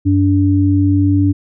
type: tone pair together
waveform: sine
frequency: 96.41 / 288.9 Hz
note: G2 / D4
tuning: -28 / -28 cents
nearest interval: octave + perfect fifth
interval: 1900 cents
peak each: -12 dBFS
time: 0.05-1.33 s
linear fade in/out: 20 ms
effects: none